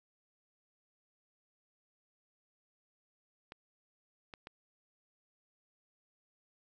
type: clicks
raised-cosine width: 0.3 ms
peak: -30 dBFS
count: 3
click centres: 3.521 / 4.338 / 4.471 s
effects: none